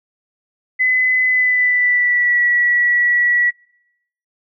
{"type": "tone with pitch glide", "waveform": "sine", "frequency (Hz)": [2018, 1938], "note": ["B6", "B6"], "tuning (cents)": [37, -33], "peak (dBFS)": -12, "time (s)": [0.79, 3.51], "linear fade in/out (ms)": 20, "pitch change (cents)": -70, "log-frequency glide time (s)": [1.26, 2.41], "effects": ["noise-tail reverb RT60 0.8 s tail -23 dB re dry"]}